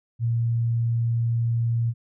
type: tone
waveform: sine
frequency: 116.54 Hz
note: A#2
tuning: in tune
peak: -20 dBFS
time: 0.19-1.94 s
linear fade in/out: 50 ms
effects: none